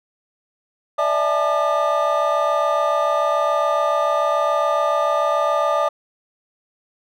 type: tone cluster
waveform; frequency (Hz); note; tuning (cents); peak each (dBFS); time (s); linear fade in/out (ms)
triangle; 585 / 652 / 840 / 881 / 1205; D5 / E5 / G#5 / A5 / D6; -7 / -19 / +19 / +2 / +44; -19 / -20 / -28 / -26 / -19; 0.98-5.89; 10
effects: none